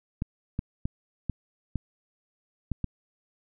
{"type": "clicks", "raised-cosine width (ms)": 5, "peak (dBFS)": -16, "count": 7, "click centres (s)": [0.221, 0.591, 0.855, 1.297, 1.757, 2.717, 2.843], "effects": []}